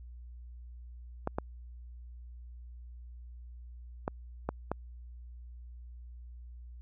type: clicks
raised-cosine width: 1 ms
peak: -17 dBFS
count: 5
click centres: 1.274 / 1.385 / 4.079 / 4.49 / 4.716 s
effects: added 60 Hz sine -45 dBFS peak until 6.81 s

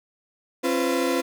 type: tone cluster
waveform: 35% pulse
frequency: 268.9 / 344.3 / 504 Hz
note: C4 / F4 / B4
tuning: +47 / -25 / +35 cents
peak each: -24 dBFS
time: 0.63-1.22 s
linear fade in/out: 20 ms
effects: none

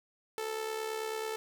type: tone with amplitude modulation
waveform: sawtooth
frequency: 440 Hz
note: A4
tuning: in tune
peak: -28 dBFS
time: 0.38-1.36 s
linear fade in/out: 0 ms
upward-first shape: sine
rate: 69.2 Hz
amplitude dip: 55%
effects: none

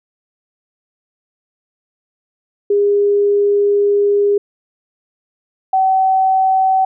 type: tone pair in turn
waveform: sine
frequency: 406.9 / 761.5 Hz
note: G#4 / F#5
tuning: -35 / +50 cents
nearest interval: major seventh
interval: 1085 cents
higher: second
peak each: -10 dBFS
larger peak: neither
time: 2.7-4.38 / 5.73-6.85 s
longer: first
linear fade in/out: 5 ms
effects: none

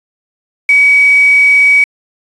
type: tone with quantisation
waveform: sine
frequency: 2269 Hz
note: C#7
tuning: 40 cents sharp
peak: -4 dBFS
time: 0.69-1.84 s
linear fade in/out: 2 ms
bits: 4
effects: resampled to 24000 Hz

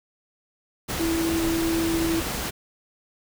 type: tone in noise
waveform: sine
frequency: 329.6 Hz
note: E4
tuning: in tune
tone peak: -22 dBFS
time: 0.99-2.21 s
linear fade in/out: 20 ms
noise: pink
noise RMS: -29 dBFS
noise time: 0.88-2.51 s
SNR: +4 dB
effects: none

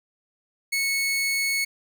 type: tone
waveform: sawtooth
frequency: 2203 Hz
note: C#7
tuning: 11 cents flat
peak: -19 dBFS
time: 0.72-1.65 s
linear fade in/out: 10 ms
effects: none

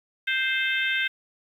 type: harmonic tone with a mistuned harmonic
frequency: 523.3 Hz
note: C5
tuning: in tune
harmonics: 3 / 4 / 5 / 6 / 7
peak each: -26 / -28 / -30 / -32 / -33 dBFS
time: 0.27-1.08 s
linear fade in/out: 10 ms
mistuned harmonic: 7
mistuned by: -28 cents
effects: 9-bit

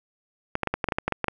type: clicks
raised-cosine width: 0.5 ms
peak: -9 dBFS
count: 12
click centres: 0.554 / 0.633 / 0.673 / 0.74 / 0.842 / 0.887 / 0.922 / 0.985 / 1.08 / 1.123 / 1.243 / 1.283 s
effects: none

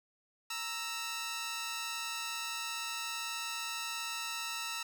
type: tone pair together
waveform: 10% pulse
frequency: 930.7 / 1318.5 Hz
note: A#5 / E6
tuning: -3 / 0 cents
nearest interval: tritone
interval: 603 cents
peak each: -33 / -30 dBFS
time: 0.5-4.83 s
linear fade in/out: 5 ms
effects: none

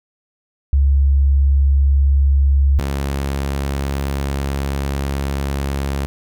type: tone pair in turn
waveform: sine / sawtooth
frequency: 69.2 / 69.2 Hz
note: C#2 / C#2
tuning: -2 / -2 cents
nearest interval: unison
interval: 0 cents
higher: neither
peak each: -10 / -15 dBFS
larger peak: first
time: 0.73-2.79 / 2.79-6.06 s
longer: second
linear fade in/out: 0 ms
effects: none

